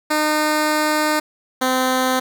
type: tone pair in turn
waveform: 10% pulse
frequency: 305 / 257.7 Hz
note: D#4 / C4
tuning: -34 / -26 cents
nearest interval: minor third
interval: 292 cents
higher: first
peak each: -8 dBFS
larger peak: neither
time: 0.1-1.2 / 1.61-2.2 s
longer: first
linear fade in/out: 10 ms
effects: none